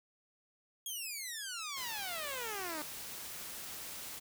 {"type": "exponential sweep", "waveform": "10% pulse", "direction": "down", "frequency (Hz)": [3322, 293.7], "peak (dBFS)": -31, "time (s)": [0.86, 2.82], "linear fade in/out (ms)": 2}
{"type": "noise", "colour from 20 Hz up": "white", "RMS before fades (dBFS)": -45, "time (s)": [1.76, 4.2], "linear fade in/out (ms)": 20}
{"effects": []}